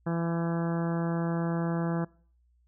harmonic tone with a mistuned harmonic, 167.8 Hz, E3, 31 cents sharp, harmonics 1 / 2 / 3 / 4 / 5 / 6 / 7 / 8 / 9 / 10, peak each -28 / -34 / -38 / -40 / -42 / -44 / -45 / -46 / -47 / -48 dBFS, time 0.06-2.05 s, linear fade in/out 10 ms, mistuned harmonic 9, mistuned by +27 cents, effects noise-tail reverb RT60 0.5 s tail -24 dB re dry + added 60 Hz sine -63 dBFS peak until 2.67 s

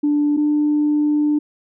sine tone pair in turn, 293.7 / 297.6 Hz, D4 / D4, 0 / +23 cents, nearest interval unison, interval 23 cents, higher second, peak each -13 dBFS, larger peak neither, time 0.03-0.37 / 0.37-1.39 s, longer second, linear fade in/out 10 ms, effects tanh soft clip ceiling -10 dBFS

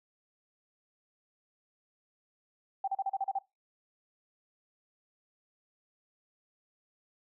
sine tone bursts, 780 Hz, G5, 9 cents flat, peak -28 dBFS, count 8, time 2.84-3.388 s, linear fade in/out 5 ms, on 37 ms, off 36 ms, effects noise-tail reverb RT60 0.2 s tail -20 dB re dry

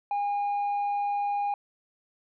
sine tone with tanh clipping, 814 Hz, G#5, 35 cents flat, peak -26 dBFS, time 0.11-1.54 s, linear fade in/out 2 ms, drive 2 dB, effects none

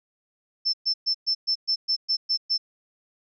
sine tone bursts, 5310 Hz, E8, 12 cents sharp, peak -20 dBFS, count 10, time 0.65-2.58 s, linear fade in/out 20 ms, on 85 ms, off 120 ms, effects none

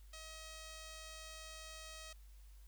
5% pulse tone, 635 Hz, D#5, 35 cents sharp, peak -39 dBFS, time 0.13-2.13 s, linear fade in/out 5 ms, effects added 50 Hz sine -55 dBFS peak until 2.67 s + white hiss -71 dBFS RMS until 2.67 s

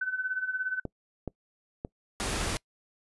sine tone with tremolo, 1514 Hz, F#6, 39 cents sharp, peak -26 dBFS, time 0.01-0.8 s, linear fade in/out 5 ms, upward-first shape sine, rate 17 Hz, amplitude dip 75%
clicks, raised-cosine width 2 ms, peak -20 dBFS, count 3, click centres 0.853 / 1.277 / 1.849 s
pink noise, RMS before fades -31 dBFS, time 2.2-2.57 s, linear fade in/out 0 ms
effects noise-tail reverb RT60 0.1 s tail -24 dB re dry + resampled to 24000 Hz

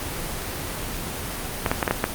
clicks, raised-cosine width 0.5 ms, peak -4 dBFS, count 6, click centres 1.662 / 1.715 / 1.828 / 1.878 / 1.91 / 2.041 s, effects pink hiss -30 dBFS RMS until 2.14 s + Opus 24 kbps

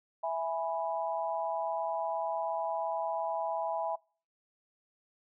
sine chord, E major, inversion none, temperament equal, 659.3 / 830.6 / 987.8 Hz, E5 / G#5 / B5, 0 / 0 / 0 cents, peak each -33 / -35 / -37 dBFS, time 0.23-3.96 s, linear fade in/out 10 ms, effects noise-tail reverb RT60 0.4 s tail -25 dB re dry

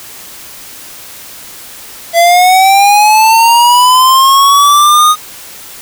square linear sweep, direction up, 670 to 1244.5 Hz, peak -4 dBFS, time 2.13-5.16 s, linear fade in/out 50 ms, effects white hiss -30 dBFS RMS until 5.81 s

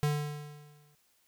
square tone with exponential decay, 147.9 Hz, D3, 13 cents sharp, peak -25 dBFS, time 0.03-0.95 s, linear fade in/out 0 ms, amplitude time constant 200 ms, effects white hiss -70 dBFS RMS until 1.27 s

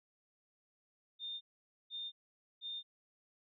sine tone bursts, 3628 Hz, A#7, 48 cents flat, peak -40 dBFS, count 3, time 1.19-2.83 s, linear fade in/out 50 ms, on 220 ms, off 490 ms, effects none

